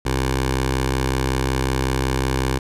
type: tone with notch filter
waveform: 10% pulse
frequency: 65.41 Hz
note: C2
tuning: in tune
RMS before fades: -21 dBFS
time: 0.05-2.59 s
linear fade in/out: 10 ms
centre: 210 Hz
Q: 1.6
effects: low-pass 12000 Hz 12 dB/octave